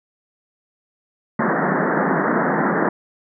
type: band-pass noise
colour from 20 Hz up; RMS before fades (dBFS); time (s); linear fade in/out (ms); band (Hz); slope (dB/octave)
pink; -19; 1.39-2.89; 5; 150 to 1900; 96
effects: none